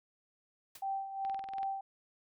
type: noise with exponential decay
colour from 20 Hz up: white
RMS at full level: -45 dBFS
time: 0.75-0.85 s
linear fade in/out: 5 ms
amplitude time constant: 21 ms
type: tone with tremolo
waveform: sine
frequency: 780 Hz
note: G5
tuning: 9 cents flat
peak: -32 dBFS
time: 0.82-1.81 s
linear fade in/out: 5 ms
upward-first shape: sine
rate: 2.7 Hz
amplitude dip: 65%
type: click train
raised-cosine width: 0.3 ms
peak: -33 dBFS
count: 9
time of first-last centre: 1.25-1.631 s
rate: 21 Hz
effects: none